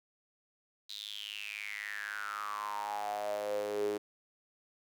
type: tone with high-pass filter sweep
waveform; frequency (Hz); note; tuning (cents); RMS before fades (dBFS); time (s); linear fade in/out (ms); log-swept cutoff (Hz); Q
sawtooth; 103.83; G#2; 0; -38; 0.89-3.98; 10; 4000 to 370; 9.4
effects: none